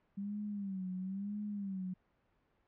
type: tone with vibrato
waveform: sine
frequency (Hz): 196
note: G3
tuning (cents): 0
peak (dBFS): -37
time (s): 0.17-1.94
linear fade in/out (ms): 10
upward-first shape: sine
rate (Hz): 1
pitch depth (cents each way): 110
effects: pink hiss -75 dBFS RMS until 2.67 s + low-pass 2000 Hz 12 dB/octave